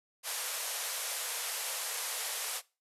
white band-pass noise, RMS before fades -37 dBFS, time 0.23-2.62 s, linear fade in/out 50 ms, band 440 to 13000 Hz, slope 96 dB/octave, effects noise-tail reverb RT60 0.3 s tail -21 dB re dry

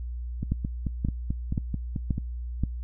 two click trains, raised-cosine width 5 ms, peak -13 / -16 dBFS, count 5 / 9, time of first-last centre 0.52-2.636 / 0.43-2.181 s, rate 1.89 / 4.57 Hz, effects noise-tail reverb RT60 0.1 s tail -23 dB re dry + added 60 Hz sine -31 dBFS peak until 2.83 s

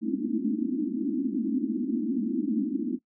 pink band-pass noise, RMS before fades -28 dBFS, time 0.01-2.99 s, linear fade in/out 50 ms, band 210 to 330 Hz, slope 96 dB/octave, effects noise-tail reverb RT60 0.1 s tail -21 dB re dry

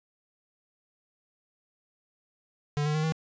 square tone with pitch steps, 146.83 / 150.87 / 155.02 / 159.29 Hz, D3 / D3 / D#3 / D#3, 0 / +47 / -6 / +41 cents, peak -26 dBFS, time 2.77-3.122 s, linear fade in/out 0 ms, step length 88 ms, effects resampled to 16000 Hz + 10-bit

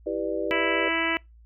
sine chord, E minor seventh, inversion none, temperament just, 329.6 / 395.6 / 494.4 / 593.3 Hz, E4 / G4 / B4 / D5, 0 / +16 / +2 / +18 cents, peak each -31 dBFS, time 0.06-0.89 s, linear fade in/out 10 ms
harmonic tone, 329.6 Hz, E4, in tune, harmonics 1 / 2 / 3 / 4 / 5 / 6 / 7 / 8 / 9, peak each -30 / -33 / -33 / -34 / -33 / -29 / -30 / -34 / -34 dBFS, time 0.51-1.17 s, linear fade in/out 0 ms
effects noise-tail reverb RT60 0.2 s tail -25 dB re dry + added 57 Hz sine -49 dBFS peak until 1.45 s

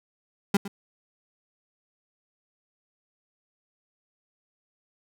35% pulse tone with echo, 199.9 Hz, G3, 34 cents sharp, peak -16 dBFS, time 0.54-0.57 s, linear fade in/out 5 ms, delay 110 ms, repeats 1, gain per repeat -15 dB, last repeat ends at 0.68 s, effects none

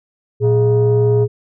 sine tone pair together, 116.54 / 415.3 Hz, A#2 / G#4, 0 / 0 cents, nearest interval octave + minor seventh, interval 2200 cents, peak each -11 dBFS, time 0.4-1.28 s, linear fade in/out 50 ms, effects tanh soft clip ceiling -7 dBFS

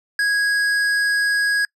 sine tone with hard clipping, 1654 Hz, G#6, 8 cents flat, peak -18 dBFS, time 0.19-1.65 s, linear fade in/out 2 ms, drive 10 dB, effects noise-tail reverb RT60 0.1 s tail -26 dB re dry

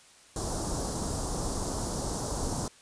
pink band-stop noise, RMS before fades -32 dBFS, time 0.36-2.68 s, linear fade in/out 2 ms, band 1100 to 5100 Hz, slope 24 dB/octave, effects white hiss -56 dBFS RMS until 2.81 s + resampled to 22050 Hz

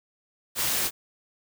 white noise, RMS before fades -26 dBFS, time 0.55-0.91 s, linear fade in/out 50 ms, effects none

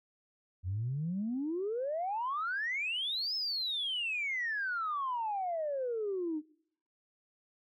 sine exponential two-way sweep, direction up then down, 85.7 to 5274 to 294.6 Hz, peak -31 dBFS, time 0.63-6.42 s, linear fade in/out 50 ms, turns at 3.35 s, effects noise-tail reverb RT60 0.7 s tail -24 dB re dry + tanh soft clip ceiling -27 dBFS

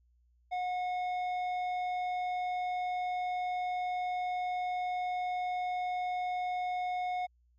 triangle tone with tanh clipping, 726 Hz, F#5, 33 cents flat, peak -33 dBFS, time 0.51-7.27 s, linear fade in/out 20 ms, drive 13 dB, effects added 60 Hz sine -65 dBFS peak until 7.58 s

